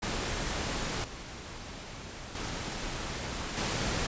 pink noise with level steps, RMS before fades -33 / -43 / -36 / -31 dBFS, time 0.02-4.07 s, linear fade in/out 10 ms, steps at 1.04 / 2.35 / 3.57 s, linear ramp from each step 2 ms, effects resampled to 16000 Hz

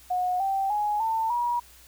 sine tone with pitch steps, 727 / 779.2 / 835.1 / 895 / 959.3 Hz, F#5 / G5 / G#5 / A5 / A#5, -31 / -11 / +9 / +29 / +49 cents, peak -23 dBFS, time 0.1-1.6 s, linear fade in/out 10 ms, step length 300 ms, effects added 60 Hz sine -56 dBFS peak until 1.87 s + white hiss -53 dBFS RMS until 1.87 s

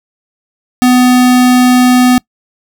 square tone, 250 Hz, B3, 21 cents sharp, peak -5 dBFS, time 0.82-2.18 s, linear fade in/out 0 ms, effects noise-tail reverb RT60 0.1 s tail -26 dB re dry

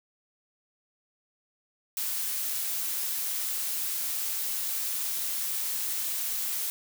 blue noise, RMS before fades -31 dBFS, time 1.97-6.7 s, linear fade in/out 0 ms, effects none

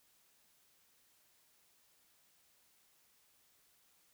silence, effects white hiss -71 dBFS RMS until 4.13 s

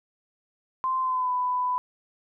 sine tone with pitch glide, 1040 to 997.1 Hz, C6 to B5, -11 to +16 cents, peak -23 dBFS, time 0.84-1.78 s, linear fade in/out 0 ms, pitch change -73 cents, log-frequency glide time 1-1.32 s, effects none

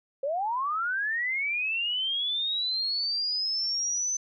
sine linear sweep, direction up, 523.3 to 6140 Hz, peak -26 dBFS, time 0.23-4.17 s, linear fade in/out 5 ms, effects none

